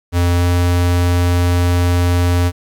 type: tone with pitch glide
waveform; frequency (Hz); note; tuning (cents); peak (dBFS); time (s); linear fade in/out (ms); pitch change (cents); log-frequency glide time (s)
square; 87.4 to 88.06; F2 to F2; +2 to +15; -12; 0.12-2.52; 50; +13; 0.36-0.45
effects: 8-bit